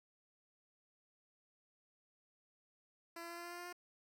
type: tone with pitch steps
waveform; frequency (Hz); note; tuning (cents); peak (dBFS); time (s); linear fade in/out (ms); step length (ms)
10% pulse; 337.3 / 339.6 / 342 / 344.4 / 346.8 / 349.2 / 351.6 / 354.1; E4 / F4 / F4 / F4 / F4 / F4 / F4 / F4; +40 / -48 / -36 / -24 / -12 / 0 / +12 / +24; -38; 3.16-3.728; 5; 71
effects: none